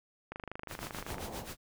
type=click train; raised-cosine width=0.5 ms; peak=-25 dBFS; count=23; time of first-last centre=0.32-1.183 s; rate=25.5 Hz
type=noise with tremolo; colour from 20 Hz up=pink; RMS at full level=-41 dBFS; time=0.68-1.57 s; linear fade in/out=50 ms; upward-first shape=sine; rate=7.6 Hz; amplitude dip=80%
type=low-pass noise; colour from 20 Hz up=white; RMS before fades=-44 dBFS; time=1.06-1.47 s; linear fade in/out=50 ms; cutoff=960 Hz; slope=48 dB/octave
effects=none